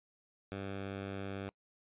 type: tone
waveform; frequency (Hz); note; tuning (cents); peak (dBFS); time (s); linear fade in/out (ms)
10% pulse; 98; G2; 0; -31; 0.52-1.49; 0
effects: noise-tail reverb RT60 0.1 s tail -26 dB re dry + resampled to 8000 Hz